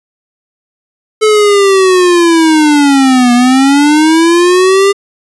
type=linear two-way sweep; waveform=square; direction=down then up; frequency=435.6 to 240 to 402 Hz; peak=-5 dBFS; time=1.21-4.93 s; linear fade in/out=20 ms; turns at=3.33 s; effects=resampled to 24000 Hz